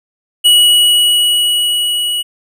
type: tone with level ramp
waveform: square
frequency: 2923 Hz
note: F#7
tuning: 22 cents flat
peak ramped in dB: -5 to -15 dBFS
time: 0.44-2.23 s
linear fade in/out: 20 ms
effects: none